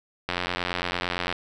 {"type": "click train", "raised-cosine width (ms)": 0.3, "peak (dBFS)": -10, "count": 93, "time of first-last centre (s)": [0.29, 1.326], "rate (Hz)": 88.8, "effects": []}